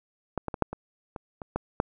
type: clicks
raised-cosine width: 1 ms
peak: -14 / -16 / -18 / -7 / -20 / -22 / -23 / -13 / -8 dBFS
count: 9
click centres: 0.377 / 0.483 / 0.542 / 0.623 / 0.73 / 1.162 / 1.418 / 1.56 / 1.801 s
effects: none